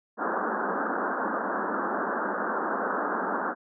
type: band-pass noise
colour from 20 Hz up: white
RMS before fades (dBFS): -29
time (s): 0.17-3.55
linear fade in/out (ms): 50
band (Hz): 190 to 1600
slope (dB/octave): 96
effects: none